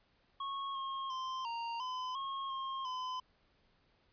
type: tone with pitch steps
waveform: square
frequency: 1098 / 1079 / 1042 / 929 / 1016 / 1085 / 1070 / 1017 Hz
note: C#6 / C#6 / C6 / A#5 / B5 / C#6 / C6 / C6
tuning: -17 / -47 / -7 / -6 / +49 / -37 / +38 / -50 cents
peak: -38 dBFS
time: 0.4-3.2 s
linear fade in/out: 5 ms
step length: 350 ms
effects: pink hiss -72 dBFS RMS until 4.12 s + resampled to 11025 Hz